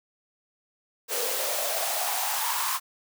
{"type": "noise with high-pass filter sweep", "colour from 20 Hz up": "white", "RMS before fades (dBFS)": -28, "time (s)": [1.08, 2.8], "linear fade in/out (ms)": 50, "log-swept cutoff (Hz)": [450, 1100], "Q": 6.5, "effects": []}